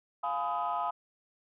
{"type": "chord", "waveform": "sine", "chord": "F half-diminished seventh", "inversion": "none", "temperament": "just", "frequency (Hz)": [698.5, 838.1, 1005.8, 1257.2], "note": ["F5", "Ab5", "Cb6", "Eb6"], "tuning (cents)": [0, 16, 31, 18], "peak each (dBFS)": -34, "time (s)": [0.23, 0.91], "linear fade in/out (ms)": 10, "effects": ["tanh soft clip ceiling -23 dBFS"]}